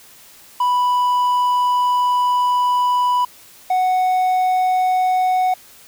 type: tone pair in turn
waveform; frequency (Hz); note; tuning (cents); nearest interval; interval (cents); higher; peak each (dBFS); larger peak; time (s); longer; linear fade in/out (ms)
triangle; 987.8 / 740; B5 / F#5; 0 / 0; perfect fourth; 500; first; -12; neither; 0.6-3.25 / 3.7-5.54; first; 5
effects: white hiss -45 dBFS RMS until 5.87 s

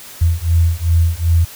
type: beating tone pair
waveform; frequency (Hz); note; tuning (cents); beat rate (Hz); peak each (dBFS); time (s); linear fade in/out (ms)
sine; 82.5 / 85.1; E2 / F2; +2 / -44; 2.6; -14; 0.21-1.45; 10
effects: white hiss -36 dBFS RMS until 1.55 s

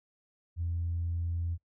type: tone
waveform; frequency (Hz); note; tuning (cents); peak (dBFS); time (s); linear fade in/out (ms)
sine; 85; F2; -46; -29; 0.56-1.58; 50
effects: noise-tail reverb RT60 0.1 s tail -21 dB re dry + tanh soft clip ceiling -25 dBFS

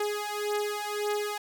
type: beating tone pair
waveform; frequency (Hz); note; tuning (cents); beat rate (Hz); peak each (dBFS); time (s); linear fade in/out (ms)
sawtooth; 415.3 / 417.1; G#4 / G#4; 0 / +7; 1.8; -28; 0-1.38; 5
effects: none

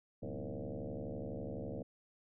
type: tone with frequency modulation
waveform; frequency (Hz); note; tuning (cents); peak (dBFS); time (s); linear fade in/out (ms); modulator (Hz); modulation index
sine; 170; F3; -46; -39; 0.22-1.83; 10; 71.9; 6
effects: none

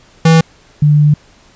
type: tone pair in turn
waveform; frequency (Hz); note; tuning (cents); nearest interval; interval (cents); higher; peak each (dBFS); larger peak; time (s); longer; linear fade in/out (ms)
square / sine; 162.7 / 148.51; E3 / D3; -22 / +20; major second; 158; first; -5; neither; 0.25-0.41 / 0.82-1.14; second; 5
effects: pink hiss -46 dBFS RMS until 1.55 s + resampled to 16000 Hz

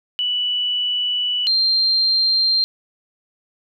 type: tone pair in turn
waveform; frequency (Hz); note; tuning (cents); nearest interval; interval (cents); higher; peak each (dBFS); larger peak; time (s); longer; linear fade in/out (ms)
sine; 2960 / 4172; F#7 / C8; 0 / -6; tritone; 594; second; -18 / -14; second; 0.19-1.47 / 1.47-2.64; first; 0
effects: none

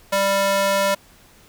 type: tone with high-pass filter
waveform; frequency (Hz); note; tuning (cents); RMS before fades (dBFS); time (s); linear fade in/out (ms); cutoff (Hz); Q
square; 197.1; G3; +10; -19; 0.12-0.95; 10; 600; 1.3
effects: pink hiss -51 dBFS RMS until 1.48 s

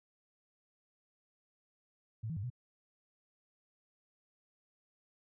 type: tone with pitch steps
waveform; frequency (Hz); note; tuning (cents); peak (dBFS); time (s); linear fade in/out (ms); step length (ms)
sine; 110.8 / 162 / 99.1 / 124.1; A2 / E3 / G2 / B2; +13 / -30 / +19 / +9; -36; 2.23-2.502; 10; 68
effects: none

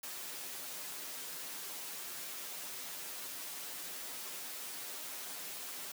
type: noise with comb filter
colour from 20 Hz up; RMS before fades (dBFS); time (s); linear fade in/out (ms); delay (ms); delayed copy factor
white; -44; 0.03-5.92; 5; 9.1; -0.75
effects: high-pass 200 Hz 12 dB/octave

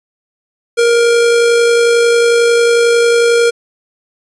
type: tone with amplitude modulation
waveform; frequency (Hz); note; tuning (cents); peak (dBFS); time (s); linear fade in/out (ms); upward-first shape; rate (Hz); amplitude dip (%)
square; 470; A#4; +14; -7; 0.77-3.51; 20; sine; 51.1; 25
effects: resampled to 24000 Hz

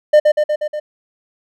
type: tone with echo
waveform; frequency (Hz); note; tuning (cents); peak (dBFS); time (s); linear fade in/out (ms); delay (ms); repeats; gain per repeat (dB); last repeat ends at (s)
triangle; 603; D5; +46; -3; 0.13-0.2; 10; 120; 5; -3; 0.8
effects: none

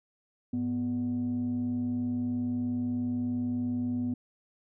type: tone pair together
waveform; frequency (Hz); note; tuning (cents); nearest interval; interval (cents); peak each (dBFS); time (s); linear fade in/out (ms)
sine; 103.41 / 246.5; G#2 / B3; -7 / -3; octave + minor third; 1504; -35 / -27; 0.53-4.14; 5
effects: tanh soft clip ceiling -24 dBFS

